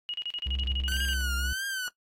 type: tone bursts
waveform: sine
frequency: 2885 Hz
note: F#7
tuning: 44 cents flat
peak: -30 dBFS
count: 13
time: 0.09-1.134 s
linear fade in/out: 0 ms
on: 48 ms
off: 35 ms
type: click train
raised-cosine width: 0.3 ms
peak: -36 dBFS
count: 4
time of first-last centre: 0.39-1.21 s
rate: 3.66 Hz
type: tone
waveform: triangle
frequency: 65.41 Hz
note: C2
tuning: in tune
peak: -27 dBFS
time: 0.46-1.53 s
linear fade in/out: 5 ms
type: tone with vibrato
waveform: sawtooth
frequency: 1500 Hz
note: F#6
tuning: 23 cents sharp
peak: -27 dBFS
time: 0.88-1.88 s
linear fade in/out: 0 ms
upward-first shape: triangle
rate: 1.6 Hz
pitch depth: 130 cents each way
effects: noise-tail reverb RT60 0.1 s tail -18 dB re dry + AAC 48 kbps